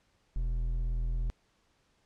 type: tone with hard clipping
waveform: sine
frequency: 41.29 Hz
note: E1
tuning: 4 cents sharp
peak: -30 dBFS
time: 0.36-1.3 s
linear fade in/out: 0 ms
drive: 6 dB
effects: pink hiss -71 dBFS RMS until 2.05 s + low-pass 7000 Hz 12 dB/octave